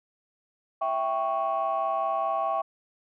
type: chord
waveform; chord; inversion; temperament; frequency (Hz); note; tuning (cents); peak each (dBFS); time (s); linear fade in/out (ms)
sine; C# diminished; first; equal; 659.3 / 784 / 1108.7; E5 / G5 / C#6; 0 / 0 / 0; -28; 0.81-2.62; 10
effects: tanh soft clip ceiling -18 dBFS